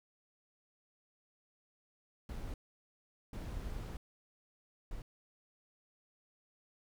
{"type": "noise bursts at uneven times", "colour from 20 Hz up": "brown", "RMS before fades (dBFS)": -42, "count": 3, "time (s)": [[2.29, 2.54], [3.33, 3.97], [4.91, 5.02]], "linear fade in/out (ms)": 2, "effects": []}